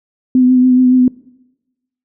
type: tone with vibrato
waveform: sine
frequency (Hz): 253.5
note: B3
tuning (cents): +45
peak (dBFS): -6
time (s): 0.35-1.08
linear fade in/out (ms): 2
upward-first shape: triangle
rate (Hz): 7.1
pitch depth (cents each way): 27
effects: noise-tail reverb RT60 1.0 s tail -22 dB re dry